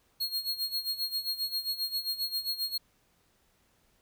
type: tone with tremolo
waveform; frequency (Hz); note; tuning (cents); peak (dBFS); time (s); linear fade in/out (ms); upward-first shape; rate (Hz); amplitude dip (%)
45% pulse; 4276; C8; +37; -27; 0.2-2.78; 10; sine; 7.5; 80
effects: pink hiss -69 dBFS RMS until 4.01 s